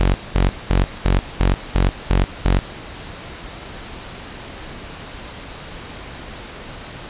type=tone bursts; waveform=sawtooth; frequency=46.25 Hz; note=F#1; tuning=in tune; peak=-9 dBFS; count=8; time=0-2.59 s; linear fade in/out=0 ms; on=140 ms; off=210 ms; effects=pink hiss -34 dBFS RMS until 7.09 s + resampled to 8000 Hz